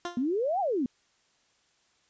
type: tone with exponential decay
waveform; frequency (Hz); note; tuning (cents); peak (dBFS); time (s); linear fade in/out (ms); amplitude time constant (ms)
15% pulse; 349.2; F4; 0; -23; 0.05-0.26; 1; 45
type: exponential two-way sweep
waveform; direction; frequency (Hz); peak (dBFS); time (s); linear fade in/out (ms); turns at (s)
sine; up then down; 233.1 to 824 to 233.1; -25; 0.17-0.86; 2; 0.6
effects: white hiss -68 dBFS RMS until 2.09 s + resampled to 16000 Hz